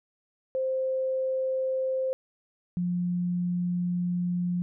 sine tone pair in turn, 523.3 / 177.02 Hz, C5 / F3, 0 / +24 cents, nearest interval octave + perfect fifth, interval 1876 cents, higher first, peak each -25 dBFS, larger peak neither, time 0.55-2.13 / 2.77-4.62 s, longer second, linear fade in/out 0 ms, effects none

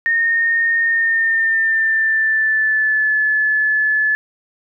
sine tone with pitch glide, 1839 to 1725.8 Hz, A#6 to A6, -24 to -34 cents, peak -13 dBFS, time 0.06-4.15 s, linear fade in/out 0 ms, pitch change -110 cents, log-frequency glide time 0.8-3.15 s, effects none

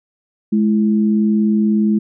sine tone pair together, 211.9 / 333.3 Hz, G#3 / E4, +35 / +19 cents, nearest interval minor sixth, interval 784 cents, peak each -12 / -21 dBFS, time 0.52-1.99 s, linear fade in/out 10 ms, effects none

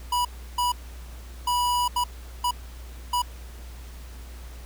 square tone bursts at uneven times, 978 Hz, B5, 17 cents flat, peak -22 dBFS, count 6, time 0.12-0.25 / 0.58-0.72 / 1.47-1.88 / 1.96-2.04 / 2.44-2.51 / 3.13-3.22 s, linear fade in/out 5 ms, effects added 60 Hz sine -38 dBFS peak until 4.65 s + pink hiss -49 dBFS RMS until 4.65 s

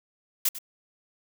blue noise with echo, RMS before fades -23 dBFS, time 0.45-0.49 s, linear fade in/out 5 ms, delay 97 ms, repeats 1, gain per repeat -14 dB, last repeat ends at 0.587 s, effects none

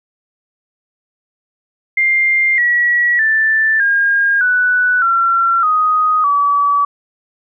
sine tone with pitch steps, 2100 / 1925.7 / 1765.9 / 1619.3 / 1484.9 / 1361.7 / 1248.7 / 1145 Hz, C7 / B6 / A6 / G#6 / F#6 / F6 / D#6 / D6, +6 / -44 / +6 / -44 / +6 / -44 / +6 / -44 cents, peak -10 dBFS, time 1.97-6.85 s, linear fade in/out 5 ms, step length 610 ms, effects none

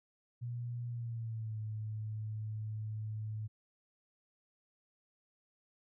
sine tone with pitch glide, 120 to 108.15 Hz, B2 to A2, -49 to -29 cents, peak -37 dBFS, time 0.41-3.48 s, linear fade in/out 20 ms, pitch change -180 cents, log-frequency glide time 0.88-1.59 s, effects none

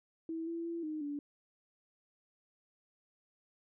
sine tone with pitch steps, 326 / 334.6 / 336.7 / 308.7 / 289.3 Hz, E4 / E4 / E4 / D#4 / D4, -19 / +26 / +37 / -14 / -26 cents, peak -36 dBFS, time 0.29-1.19 s, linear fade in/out 2 ms, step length 180 ms, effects none

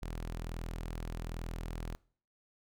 sawtooth tone, 41.2 Hz, E1, in tune, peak -34 dBFS, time 0.02-1.95 s, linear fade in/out 0 ms, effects noise-tail reverb RT60 0.5 s tail -23 dB re dry

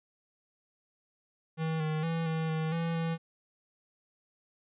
square tone with pitch steps, 160.3 / 155.7 / 164.8 / 160.6 / 158.7 / 166.4 / 164.7 Hz, E3 / D#3 / E3 / E3 / D#3 / E3 / E3, -48 / +2 / 0 / -45 / +35 / +17 / -1 cents, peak -30 dBFS, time 1.57-3.18 s, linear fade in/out 50 ms, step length 230 ms, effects resampled to 8000 Hz

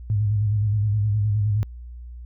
sine tone with vibrato, 104.7 Hz, G#2, 15 cents sharp, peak -18 dBFS, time 0.1-1.63 s, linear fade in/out 0 ms, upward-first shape square, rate 9.6 Hz, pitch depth 51 cents each way, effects added 60 Hz sine -35 dBFS peak until 2.25 s

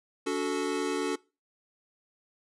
square chord, D major, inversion none, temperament equal with one note detuned, 287.1 / 370 / 440 Hz, D4 / F#4 / A4, -39 / 0 / 0 cents, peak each -33 dBFS, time 0.26-1.16 s, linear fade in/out 10 ms, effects noise-tail reverb RT60 0.3 s tail -23 dB re dry + resampled to 24000 Hz

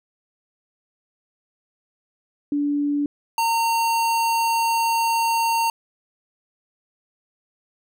sine / square tone pair in turn, 289.3 / 916.7 Hz, D4 / A#5, -26 / -29 cents, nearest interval octave + minor sixth, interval 1997 cents, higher second, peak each -19 dBFS, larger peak neither, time 2.52-3.06 / 3.38-5.7 s, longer second, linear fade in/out 2 ms, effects none

